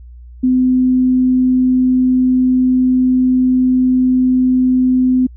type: tone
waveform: sine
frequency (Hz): 254.9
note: C4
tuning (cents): -45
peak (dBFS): -9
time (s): 0.43-5.27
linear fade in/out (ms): 10
effects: added 60 Hz sine -33 dBFS peak until 5.36 s